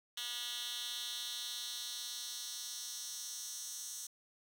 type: tone with high-pass filter sweep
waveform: 10% pulse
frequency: 241.7 Hz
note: B3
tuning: 37 cents flat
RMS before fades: -43 dBFS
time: 0.17-4.07 s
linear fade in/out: 5 ms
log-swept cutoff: 3000 to 6500 Hz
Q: 2.2
effects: none